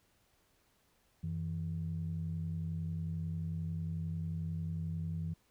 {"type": "tone pair together", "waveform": "sine", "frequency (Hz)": [91.53, 162.7], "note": ["F#2", "E3"], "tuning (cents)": [-18, -22], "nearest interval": "minor seventh", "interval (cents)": 996, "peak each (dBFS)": [-38, -36], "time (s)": [1.23, 5.34], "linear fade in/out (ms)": 10, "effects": ["tanh soft clip ceiling -28 dBFS", "pink hiss -72 dBFS RMS until 5.5 s"]}